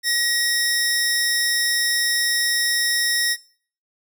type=tone pair together; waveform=sawtooth; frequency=1896 / 5340 Hz; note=A#6 / E8; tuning=+29 / +22 cents; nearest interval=octave + tritone; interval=1793 cents; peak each=-18 dBFS; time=0.03-3.37 s; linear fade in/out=50 ms; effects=noise-tail reverb RT60 0.5 s tail -22 dB re dry